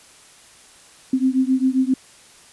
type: beating tone pair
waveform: sine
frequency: 257.7 / 265.2 Hz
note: C4 / C4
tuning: -26 / +23 cents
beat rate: 7.5 Hz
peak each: -18 / -19 dBFS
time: 1.13-1.94 s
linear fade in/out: 5 ms
effects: white hiss -48 dBFS RMS until 2.52 s + resampled to 24000 Hz